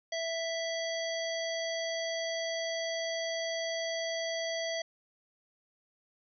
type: harmonic tone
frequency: 659.3 Hz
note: E5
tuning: in tune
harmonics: 1 / 3 / 5 / 7 / 9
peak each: -34 / -39 / -41 / -42 / -44 dBFS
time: 0.12-4.82 s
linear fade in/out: 5 ms
effects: none